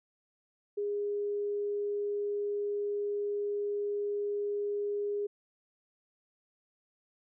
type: tone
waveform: sine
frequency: 410 Hz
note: G#4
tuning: 22 cents flat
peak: -30 dBFS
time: 0.77-5.27 s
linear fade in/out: 10 ms
effects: none